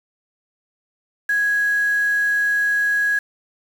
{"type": "tone with quantisation", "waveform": "sine", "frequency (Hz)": 1661.2, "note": "G#6", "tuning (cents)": 0, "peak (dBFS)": -16, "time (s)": [1.29, 3.19], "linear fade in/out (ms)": 5, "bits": 6, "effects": []}